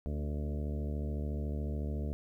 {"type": "harmonic tone with a mistuned harmonic", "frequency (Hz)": 73.9, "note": "D2", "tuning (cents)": 11, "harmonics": [1, 2, 3, 4, 5, 6, 7, 8, 9], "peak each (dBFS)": [-34, -41, -42, -47, -50, -48, -53, -51, -55], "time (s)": [0.06, 2.13], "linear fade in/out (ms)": 0, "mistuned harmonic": 4, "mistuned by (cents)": -20, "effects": ["12-bit"]}